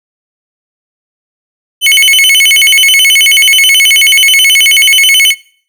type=tone with vibrato; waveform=45% pulse; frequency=2580 Hz; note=E7; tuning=38 cents flat; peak=-3 dBFS; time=1.81-5.35 s; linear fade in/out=50 ms; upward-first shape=square; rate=9.3 Hz; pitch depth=280 cents each way; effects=noise-tail reverb RT60 0.5 s tail -21 dB re dry